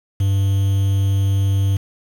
triangle tone with quantisation, 98.1 Hz, G2, 2 cents sharp, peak -12 dBFS, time 0.2-1.77 s, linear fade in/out 5 ms, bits 6, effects none

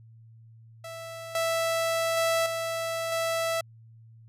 sawtooth tone with level steps, 659.3 Hz, E5, in tune, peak -34 / -21 / -19 / -25 / -22 dBFS, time 0.84-3.61 s, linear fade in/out 5 ms, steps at 1.35 / 2.17 / 2.46 / 3.12 s, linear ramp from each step 2 ms, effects added 113 Hz sine -49 dBFS peak until 4.28 s + resampled to 32000 Hz

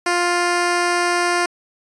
10% pulse tone, 350.8 Hz, F4, 8 cents sharp, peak -8 dBFS, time 0.06-1.46 s, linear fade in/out 5 ms, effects resampled to 24000 Hz

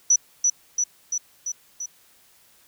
sine tone with echo, 5920 Hz, F#8, in tune, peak -13 dBFS, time 0.1-0.16 s, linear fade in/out 5 ms, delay 340 ms, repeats 5, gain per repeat -3 dB, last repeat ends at 1.86 s, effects white hiss -57 dBFS RMS until 2.67 s

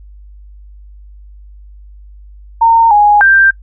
sine tone with pitch steps, 915 / 829 / 1577 Hz, A#5 / G#5 / G6, -32 / -3 / +10 cents, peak -4 dBFS, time 2.61-3.51 s, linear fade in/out 10 ms, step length 300 ms, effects noise-tail reverb RT60 0.1 s tail -21 dB re dry + added 50 Hz sine -33 dBFS peak until 3.62 s

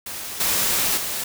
white noise with level steps, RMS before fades -32 / -21 / -27 dBFS, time 0.06-1.24 s, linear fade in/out 5 ms, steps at 0.4 / 0.97 s, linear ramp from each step 5 ms, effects none

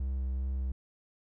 triangle tone with vibrato, 65.4 Hz, C2, in tune, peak -28 dBFS, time 0-0.72 s, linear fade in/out 5 ms, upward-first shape sine, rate 2.5 Hz, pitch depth 18 cents each way, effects none

